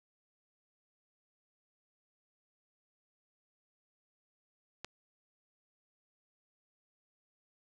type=click; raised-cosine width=0.2 ms; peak=-23 dBFS; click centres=4.846 s; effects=none